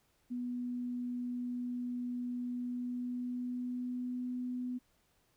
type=tone with pitch glide; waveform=sine; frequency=245.5 to 249.2 Hz; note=B3 to B3; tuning=-10 to +16 cents; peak=-35 dBFS; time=0.3-4.79 s; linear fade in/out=20 ms; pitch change=+26 cents; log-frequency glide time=2.55-4.32 s; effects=pink hiss -73 dBFS RMS until 5.36 s